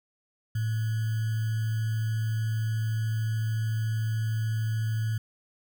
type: tone with sample-and-hold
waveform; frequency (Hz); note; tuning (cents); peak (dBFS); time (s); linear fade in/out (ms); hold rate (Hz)
sine; 110.8; A2; +13; -25; 0.55-5.18; 5; 1575
effects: none